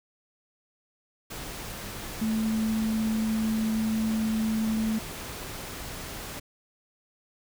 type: tone in noise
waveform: sine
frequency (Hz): 220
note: A3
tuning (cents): 0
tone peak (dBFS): -24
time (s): 2.21-4.99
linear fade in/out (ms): 10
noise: pink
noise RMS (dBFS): -38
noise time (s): 1.3-6.4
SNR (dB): +11
effects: none